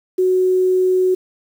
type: tone with quantisation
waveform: sine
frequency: 370 Hz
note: F#4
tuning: in tune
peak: -12 dBFS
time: 0.18-1.15 s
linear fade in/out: 10 ms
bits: 7
effects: none